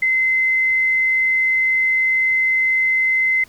sine tone, 2059 Hz, C7, 28 cents flat, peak -14 dBFS, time 0.02-3.44 s, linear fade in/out 5 ms, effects pink hiss -49 dBFS RMS until 3.48 s

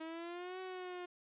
sawtooth exponential two-way sweep, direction up then down, 317.8 to 375.1 to 354.9 Hz, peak -39 dBFS, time 0-1.06 s, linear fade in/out 10 ms, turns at 0.6 s, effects resampled to 8000 Hz + 13-bit

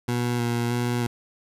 20% pulse tone with vibrato, 120 Hz, B2, 49 cents flat, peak -18 dBFS, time 0.08-1.07 s, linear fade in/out 5 ms, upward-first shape square, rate 1.6 Hz, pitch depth 16 cents each way, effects resampled to 32000 Hz

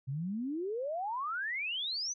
sine exponential sweep, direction up, 126.7 to 6250 Hz, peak -33 dBFS, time 0.07-2.14 s, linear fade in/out 20 ms, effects none

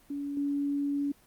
sine tone with level steps, 284.2 Hz, C#4, 43 cents sharp, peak -32 / -27 dBFS, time 0.1-1.12 s, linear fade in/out 5 ms, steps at 0.37 s, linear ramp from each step 2 ms, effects pink hiss -61 dBFS RMS until 1.26 s + Opus 24 kbps

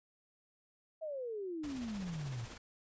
sine exponential sweep, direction down, 655 to 110 Hz, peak -38 dBFS, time 1.01-2.46 s, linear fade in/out 20 ms
pink noise with tremolo, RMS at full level -48 dBFS, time 1.63-2.58 s, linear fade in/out 10 ms, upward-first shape sine, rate 16 Hz, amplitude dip 45%
effects resampled to 16000 Hz

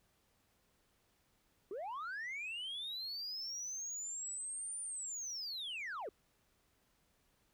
sine linear two-way sweep, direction up then down, 356.2 to 9300 to 356.2 Hz, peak -38 dBFS, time 1.71-6.09 s, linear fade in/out 2 ms, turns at 4.81 s, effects tanh soft clip ceiling -39 dBFS + pink hiss -75 dBFS RMS until 7.53 s

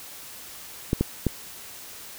clicks, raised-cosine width 3 ms, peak -8 dBFS, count 3, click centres 0.931 / 1.01 / 1.267 s, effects white hiss -42 dBFS RMS until 2.18 s

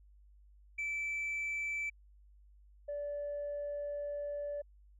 sine tone pair in turn, 2320 / 580 Hz, D7 / D5, -22 / -22 cents, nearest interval 2 octaves, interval 2400 cents, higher first, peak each -32 / -35 dBFS, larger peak first, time 0.78-1.9 / 2.88-4.62 s, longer second, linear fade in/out 10 ms, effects tanh soft clip ceiling -33 dBFS + added 50 Hz sine -58 dBFS peak until 4.99 s

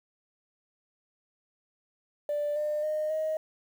sine tone with pitch steps, 588 / 600.7 / 613.7 / 626.9 Hz, D5 / D5 / D#5 / D#5, +2 / +39 / -24 / +13 cents, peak -26 dBFS, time 2.29-3.37 s, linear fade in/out 2 ms, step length 270 ms, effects tanh soft clip ceiling -23 dBFS + 9-bit

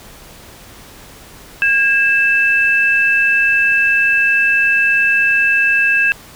sine tone pair together, 1627.2 / 2637 Hz, G#6 / E7, -36 / 0 cents, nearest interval minor sixth, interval 836 cents, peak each -13 dBFS, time 1.62-6.12 s, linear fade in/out 0 ms, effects pink hiss -39 dBFS RMS until 6.35 s

